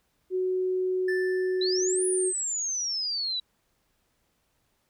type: tone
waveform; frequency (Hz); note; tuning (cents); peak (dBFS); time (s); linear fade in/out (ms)
sine; 370.4; F#4; +2; -24; 0.3-2.33; 50
type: tone with exponential decay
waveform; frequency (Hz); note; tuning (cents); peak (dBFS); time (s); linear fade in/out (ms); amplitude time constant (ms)
triangle; 1763; A6; +3; -27; 1.08-2.56; 5; 320
type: exponential two-way sweep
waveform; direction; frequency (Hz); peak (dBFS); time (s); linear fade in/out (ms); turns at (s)
sine; up then down; 3878 to 9900 to 3878; -27; 1.61-3.4; 5; 2.05
effects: pink hiss -72 dBFS RMS until 4.89 s